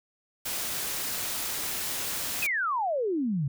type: noise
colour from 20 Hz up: white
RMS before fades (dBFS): -32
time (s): 0.45-2.47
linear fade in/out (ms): 10
type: exponential sweep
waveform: sine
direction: down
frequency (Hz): 2635 to 129.7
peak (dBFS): -25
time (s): 2.42-3.48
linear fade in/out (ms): 5
effects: none